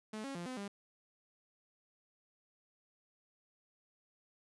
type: tone with pitch steps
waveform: sawtooth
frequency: 215.8 / 273.8 / 173.4 / 255.8 / 200.7 Hz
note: A3 / C#4 / F3 / C4 / G3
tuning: -33 / -21 / -12 / -39 / +41 cents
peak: -37 dBFS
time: 0.13-0.68 s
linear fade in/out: 5 ms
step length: 110 ms
effects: resampled to 24000 Hz